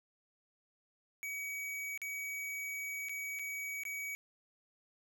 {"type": "tone with dropouts", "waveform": "square", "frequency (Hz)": 2266, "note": "C#7", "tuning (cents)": 37, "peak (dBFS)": -39, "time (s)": [1.23, 4.15], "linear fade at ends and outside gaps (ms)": 0, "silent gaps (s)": [[1.976, 2.017], [3.086, 3.094], [3.389, 3.394], [3.835, 3.852]], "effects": []}